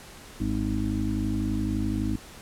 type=harmonic tone with a mistuned harmonic; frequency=51.91 Hz; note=G#1; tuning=in tune; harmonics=1 / 2 / 4 / 5 / 6; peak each=-31 / -31 / -31 / -31 / -31 dBFS; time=0.4-2.16 s; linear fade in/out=5 ms; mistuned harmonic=1; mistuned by=-17 cents; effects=pink hiss -46 dBFS RMS until 2.41 s + low-pass 12000 Hz 12 dB/octave